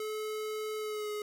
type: tone with pitch glide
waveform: square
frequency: 430.4 to 420.1 Hz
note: A4 to G#4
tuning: -38 to +20 cents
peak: -35 dBFS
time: 0-1.22 s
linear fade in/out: 2 ms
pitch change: -42 cents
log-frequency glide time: 0.78-1.11 s
effects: none